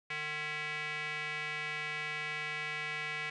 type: tone with band-pass filter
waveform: square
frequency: 151.6 Hz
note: D#3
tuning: 45 cents flat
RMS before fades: -38 dBFS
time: 0.1-3.3 s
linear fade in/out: 5 ms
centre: 2200 Hz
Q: 3.6
effects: resampled to 22050 Hz